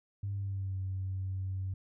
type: tone with pitch glide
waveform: sine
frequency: 99.9 to 94.78 Hz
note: G2 to F#2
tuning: +33 to +42 cents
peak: -32 dBFS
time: 0.23-1.74 s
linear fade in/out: 5 ms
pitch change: -91 cents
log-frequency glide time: 0.34-0.77 s
effects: tanh soft clip ceiling -28 dBFS